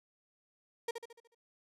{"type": "tone with echo", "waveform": "35% pulse", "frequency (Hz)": 466.2, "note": "A#4", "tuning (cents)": 0, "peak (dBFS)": -31, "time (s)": [0.88, 0.91], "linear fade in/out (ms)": 5, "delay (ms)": 73, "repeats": 6, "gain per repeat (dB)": -6, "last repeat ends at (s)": 1.348, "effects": ["low-pass 12000 Hz 12 dB/octave"]}